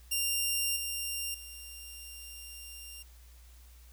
10% pulse tone with level steps, 2786 Hz, F7, 5 cents flat, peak -20 / -25 / -36 dBFS, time 0.11-3.03 s, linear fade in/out 10 ms, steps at 0.76 / 1.34 s, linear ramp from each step 5 ms, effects added 60 Hz sine -52 dBFS peak until 3.92 s + white hiss -62 dBFS RMS until 3.92 s

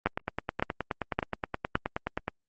two click trains, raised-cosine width 0.5 ms, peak -9 / -14 dBFS, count 4 / 22, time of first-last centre 0.06-1.755 / 0.07-2.281 s, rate 1.77 / 9.5 Hz, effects Opus 32 kbps

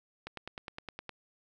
click train, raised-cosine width 0.3 ms, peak -24 dBFS, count 9, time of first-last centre 0.27-1.093 s, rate 9.72 Hz, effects none

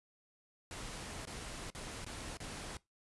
pink noise with dropouts, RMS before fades -45 dBFS, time 0.71-2.77 s, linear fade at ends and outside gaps 1 ms, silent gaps 1.253-1.272 / 1.702-1.749 / 2.046-2.064 / 2.371-2.402 s, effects noise-tail reverb RT60 0.2 s tail -21 dB re dry + resampled to 24000 Hz

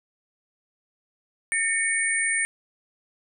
sine tone cluster, 1813 / 2228 / 8950 Hz, A#6 / C#7 / C#9, -49 / +8 / +16 cents, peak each -26 dBFS, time 1.52-2.45 s, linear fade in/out 0 ms, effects none

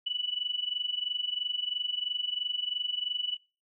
sine tone with amplitude modulation, 2960 Hz, F#7, in tune, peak -26 dBFS, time 0.06-3.37 s, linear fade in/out 10 ms, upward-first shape sine, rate 23 Hz, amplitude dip 80%, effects noise-tail reverb RT60 0.3 s tail -22 dB re dry

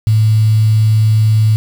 sine tone with quantisation, 108.9 Hz, A2, 17 cents flat, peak -7 dBFS, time 0.07-1.56 s, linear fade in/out 0 ms, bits 5, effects none

